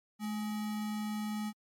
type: tone with sample-and-hold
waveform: sine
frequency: 213.3 Hz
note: G#3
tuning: 46 cents sharp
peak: -33 dBFS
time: 0.19-1.53 s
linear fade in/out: 50 ms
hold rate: 1050 Hz
effects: MP3 64 kbps